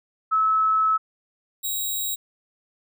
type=tone pair in turn; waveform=sine / 5% pulse; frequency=1298 / 3825 Hz; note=E6 / A#7; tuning=-27 / +44 cents; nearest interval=octave + perfect fifth; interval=1871 cents; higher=second; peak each=-17 dBFS; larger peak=neither; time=0.31-0.98 / 1.63-2.16 s; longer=first; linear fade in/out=20 ms; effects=none